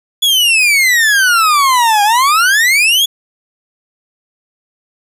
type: exponential two-way sweep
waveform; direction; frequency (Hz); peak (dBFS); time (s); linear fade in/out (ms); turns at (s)
40% pulse; down then up; 3438 to 806 to 3438; -7; 0.22-3.06; 10; 2.03
effects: resampled to 32000 Hz + 7-bit